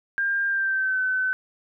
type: tone with pitch glide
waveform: sine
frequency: 1600 to 1518.1 Hz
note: G6 to F#6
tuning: +35 to +44 cents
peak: -21 dBFS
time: 0.18-1.33 s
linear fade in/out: 0 ms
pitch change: -91 cents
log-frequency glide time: 0.47-1 s
effects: none